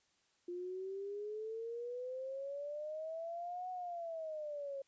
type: exponential two-way sweep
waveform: sine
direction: up then down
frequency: 349.2 to 740 to 542 Hz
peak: -40 dBFS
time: 0.48-4.82 s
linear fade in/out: 5 ms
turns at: 3.7 s
effects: white hiss -75 dBFS RMS until 4.87 s + resampled to 16000 Hz